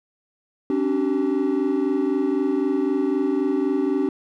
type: tone cluster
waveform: triangle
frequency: 271 / 294.9 / 383.9 Hz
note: C#4 / D4 / G4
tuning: -39 / +7 / -36 cents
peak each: -21 dBFS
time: 0.7-4.09 s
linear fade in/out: 2 ms
effects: tanh soft clip ceiling -10 dBFS